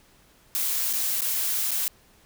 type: noise with dropouts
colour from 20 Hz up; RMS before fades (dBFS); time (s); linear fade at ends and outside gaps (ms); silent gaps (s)
blue; -26; 0.55-1.88; 0; 0.929-0.935 / 1.208-1.218 / 1.708-1.715
effects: pink hiss -58 dBFS RMS until 2.25 s